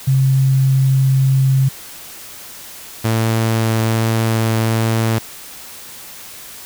sine / sawtooth tone pair in turn, 133.6 / 112.34 Hz, C3 / A2, +36 / +36 cents, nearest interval minor third, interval 300 cents, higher first, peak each -10 dBFS, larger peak neither, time 0.07-1.69 / 3.04-5.19 s, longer second, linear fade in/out 10 ms, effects white hiss -35 dBFS RMS until 6.65 s

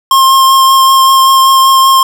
square tone with vibrato, 1066 Hz, C6, 32 cents sharp, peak -4 dBFS, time 0.11-2.03 s, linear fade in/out 2 ms, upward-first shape triangle, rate 5.2 Hz, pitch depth 15 cents each way, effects none

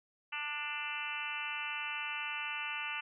harmonic tone with a mistuned harmonic, 296 Hz, D4, 14 cents sharp, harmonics 3 / 4 / 5 / 6 / 7 / 8 / 9 / 10, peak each -46 / -46 / -44 / -49 / -46 / -44 / -40 / -46 dBFS, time 0.32-3.01 s, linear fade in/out 10 ms, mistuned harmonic 5, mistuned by -16 cents, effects none

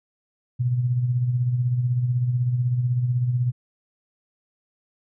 sine tone with tremolo, 123.47 Hz, B2, in tune, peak -17 dBFS, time 0.59-3.52 s, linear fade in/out 20 ms, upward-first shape sine, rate 16 Hz, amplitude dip 50%, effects none

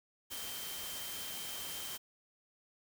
sine tone in noise, 3136 Hz, G7, in tune, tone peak -47 dBFS, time 0.3-1.98 s, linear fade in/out 20 ms, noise white, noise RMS -43 dBFS, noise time 0.3-1.98 s, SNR -7 dB, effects none

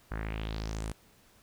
sawtooth tone with low-pass filter sweep, 54 Hz, A1, 32 cents flat, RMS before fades -36 dBFS, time 0.11-0.92 s, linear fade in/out 5 ms, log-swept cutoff 1500 to 10000 Hz, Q 3.2, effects pink hiss -62 dBFS RMS until 1.42 s

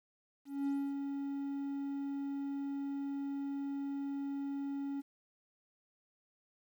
triangle tone with ADSR envelope, 279 Hz, C#4, 11 cents sharp, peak -29 dBFS, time 0.45-5.02 s, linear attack 220 ms, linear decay 260 ms, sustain -5 dB, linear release 24 ms, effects 11-bit

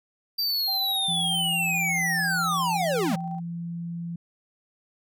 square linear sweep, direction down, 4712 to 162.7 Hz, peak -24 dBFS, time 0.38-3.16 s, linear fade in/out 10 ms
sine tone with tremolo, 776 Hz, G5, 18 cents flat, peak -32 dBFS, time 0.67-3.4 s, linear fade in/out 20 ms, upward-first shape square, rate 14 Hz, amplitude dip 30%
sine tone, 170 Hz, F3, 46 cents flat, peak -30 dBFS, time 1.08-4.16 s, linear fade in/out 5 ms
effects none

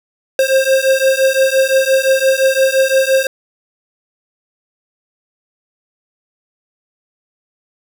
square beating tone pair, 529 / 534.8 Hz, C5 / C5, +19 / +38 cents, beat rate 5.8 Hz, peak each -14 / -14 dBFS, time 0.39-3.27 s, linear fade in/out 2 ms, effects none

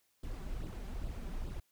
brown noise with flanger, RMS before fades -40 dBFS, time 0.23-1.6 s, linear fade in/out 5 ms, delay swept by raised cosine 0.23 to 5.23 ms, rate 2.4 Hz, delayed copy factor +0.65, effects white hiss -75 dBFS RMS until 1.71 s

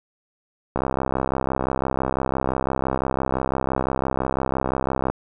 click train, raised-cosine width 1 ms, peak -8 dBFS, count 287, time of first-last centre 0.76-5.1 s, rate 65.9 Hz, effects none

